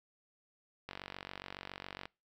click train, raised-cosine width 0.3 ms, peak -26 dBFS, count 56, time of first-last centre 0.89-2.055 s, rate 47.2 Hz, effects noise-tail reverb RT60 0.3 s tail -26 dB re dry

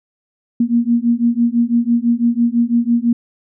sine beating tone pair, 233.1 / 239.1 Hz, A#3 / A#3, 0 / +44 cents, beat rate 6 Hz, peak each -15 dBFS, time 0.6-3.13 s, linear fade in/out 5 ms, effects none

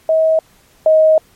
sine tone pair in turn, 639 / 629.5 Hz, D#5 / D#5, +46 / +20 cents, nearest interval unison, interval 26 cents, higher first, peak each -9 / -6 dBFS, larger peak second, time 0.09-0.39 / 0.86-1.18 s, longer second, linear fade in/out 2 ms, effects pink hiss -51 dBFS RMS until 1.35 s + MP3 64 kbps

